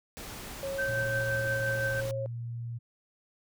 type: noise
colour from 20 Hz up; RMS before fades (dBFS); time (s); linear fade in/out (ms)
pink; -42; 0.17-2.11; 0
type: tone with pitch glide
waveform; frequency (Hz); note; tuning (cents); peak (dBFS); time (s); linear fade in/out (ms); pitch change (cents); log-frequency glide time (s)
sine; 547 to 542.6; C#5 to C#5; -23 to -37; -32; 0.63-2.26; 0; -14; 1.01-2.1
type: tone with tremolo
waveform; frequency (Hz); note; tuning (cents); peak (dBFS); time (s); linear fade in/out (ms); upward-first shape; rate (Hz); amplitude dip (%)
sine; 1552; G6; -18; -28; 0.78-2.01; 10; triangle; 5.8; 45
type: tone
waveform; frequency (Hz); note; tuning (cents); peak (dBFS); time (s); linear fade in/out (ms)
sine; 117.6; A#2; +16; -34; 0.87-2.79; 20
effects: none